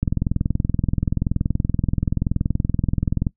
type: click train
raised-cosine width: 5 ms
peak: -7 dBFS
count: 69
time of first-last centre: 0.03-3.268 s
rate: 21 Hz
effects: noise-tail reverb RT60 0.1 s tail -21 dB re dry